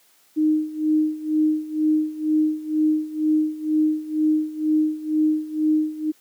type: tone with tremolo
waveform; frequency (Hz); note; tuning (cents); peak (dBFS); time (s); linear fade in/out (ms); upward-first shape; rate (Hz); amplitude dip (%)
sine; 308.9; D#4; -12; -14; 0.36-6.12; 20; sine; 2.1; 85
effects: white hiss -58 dBFS RMS until 6.2 s + high-pass 200 Hz 12 dB/octave